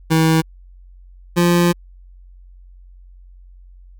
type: tone pair in turn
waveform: 25% pulse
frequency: 160.8 / 173.78 Hz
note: E3 / F3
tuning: -43 / -8 cents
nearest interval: minor second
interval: 135 cents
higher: second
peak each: -8 dBFS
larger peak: neither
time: 0.1-0.42 / 1.36-1.73 s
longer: second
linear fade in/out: 20 ms
effects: added 45 Hz sine -40 dBFS peak until 3.99 s